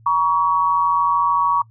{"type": "tone pair together", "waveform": "sine", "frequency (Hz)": [952, 1125.3], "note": ["A#5", "C#6"], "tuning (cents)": [36, 26], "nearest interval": "minor third", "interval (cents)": 290, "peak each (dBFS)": [-18, -16], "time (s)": [0.06, 1.62], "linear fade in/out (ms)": 5, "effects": ["noise-tail reverb RT60 0.1 s tail -24 dB re dry", "added 112 Hz sine -46 dBFS peak until 1.7 s"]}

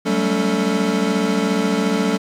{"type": "tone cluster", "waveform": "square", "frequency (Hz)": [185.9, 200.2, 222.7, 282.4, 442.2], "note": ["F#3", "G3", "A3", "C#4", "A4"], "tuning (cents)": [8, 37, 21, 32, 9], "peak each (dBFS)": -24, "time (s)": [0.05, 2.18], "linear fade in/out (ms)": 20, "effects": ["low-pass 8000 Hz 12 dB/octave", "8-bit"]}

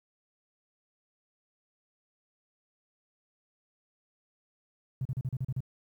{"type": "tone bursts", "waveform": "triangle", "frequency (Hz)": 129.6, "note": "C3", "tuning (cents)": -16, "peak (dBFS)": -25, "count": 8, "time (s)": [5.01, 5.606], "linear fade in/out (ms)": 5, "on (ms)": 43, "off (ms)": 36, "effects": ["tanh soft clip ceiling -27 dBFS", "11-bit"]}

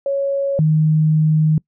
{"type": "tone pair in turn", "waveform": "sine", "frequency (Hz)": [554.4, 155.57], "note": ["C#5", "D#3"], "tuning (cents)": [0, 0], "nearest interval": "octave + minor seventh", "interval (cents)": 2200, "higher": "first", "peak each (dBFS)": [-16, -11], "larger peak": "second", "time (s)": [[0.06, 0.59], [0.59, 1.58]], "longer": "second", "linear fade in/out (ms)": 2, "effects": ["noise-tail reverb RT60 0.1 s tail -25 dB re dry"]}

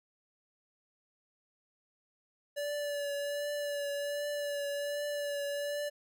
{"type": "tone with vibrato", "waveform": "square", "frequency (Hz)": 577, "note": "D5", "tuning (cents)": -31, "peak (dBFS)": -34, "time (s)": [2.56, 5.9], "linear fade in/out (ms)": 20, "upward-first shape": "triangle", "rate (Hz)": 1.3, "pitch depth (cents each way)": 26, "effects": []}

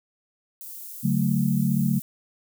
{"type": "high-pass noise", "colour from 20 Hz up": "white", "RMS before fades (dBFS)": -39, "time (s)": [0.61, 2.02], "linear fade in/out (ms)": 0, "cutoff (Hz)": 11000, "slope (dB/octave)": 12}
{"type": "chord", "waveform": "sine", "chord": "D major", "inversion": "none", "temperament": "equal with one note detuned", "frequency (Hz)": [143.06, 185, 220], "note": ["D3", "F#3", "A3"], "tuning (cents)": [-45, 0, 0], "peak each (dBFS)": -24, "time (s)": [1.03, 2], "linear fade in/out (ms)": 20}
{"effects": []}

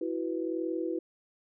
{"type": "chord", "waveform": "sine", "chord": "E suspended second", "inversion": "none", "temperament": "just", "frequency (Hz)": [329.6, 370.8, 494.4], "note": ["E4", "F#4", "B4"], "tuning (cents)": [0, 4, 2], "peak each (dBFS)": [-32, -35, -37], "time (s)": [0.01, 0.99], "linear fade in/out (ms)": 5, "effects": []}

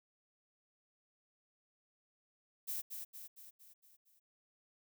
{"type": "noise with echo", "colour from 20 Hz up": "violet", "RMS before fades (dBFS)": -40, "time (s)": [2.67, 2.82], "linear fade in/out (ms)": 20, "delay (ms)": 230, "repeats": 6, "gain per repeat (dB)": -5, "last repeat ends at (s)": 4.2, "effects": []}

